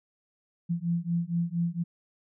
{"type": "beating tone pair", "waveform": "sine", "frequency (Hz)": [168.5, 172.8], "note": ["E3", "F3"], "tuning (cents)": [38, -18], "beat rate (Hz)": 4.3, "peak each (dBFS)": -29, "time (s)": [0.69, 1.84], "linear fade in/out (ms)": 20, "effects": []}